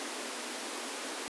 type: high-pass noise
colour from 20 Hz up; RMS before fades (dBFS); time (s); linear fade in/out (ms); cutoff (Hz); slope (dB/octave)
pink; -39; 0-1.28; 0; 230; 96
effects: resampled to 24000 Hz